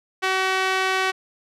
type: tone with band-pass filter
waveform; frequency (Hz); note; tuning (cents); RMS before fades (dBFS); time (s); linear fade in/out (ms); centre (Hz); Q
sawtooth; 378.2; F#4; +38; -22; 0.22-1.12; 20; 2000; 0.88
effects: none